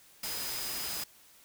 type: tone in noise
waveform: sine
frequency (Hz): 5000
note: D#8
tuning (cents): +8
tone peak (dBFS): -41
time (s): 0.23-1.04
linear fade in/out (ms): 5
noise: white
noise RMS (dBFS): -37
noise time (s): 0.23-1.04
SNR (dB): -7
effects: white hiss -59 dBFS RMS until 1.44 s